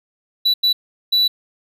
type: tone bursts at uneven times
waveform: triangle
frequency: 3951 Hz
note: B7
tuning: in tune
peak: -11 dBFS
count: 3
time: 0.45-0.54 / 0.63-0.73 / 1.12-1.28 s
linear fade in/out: 10 ms
effects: none